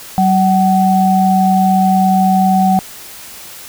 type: tone pair together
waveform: sine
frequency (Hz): 190 / 752.6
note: F#3 / F#5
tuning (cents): +46 / +29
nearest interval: 2 octaves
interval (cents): 2383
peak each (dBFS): -11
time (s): 0.18-2.79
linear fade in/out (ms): 0
effects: white hiss -33 dBFS RMS until 3.68 s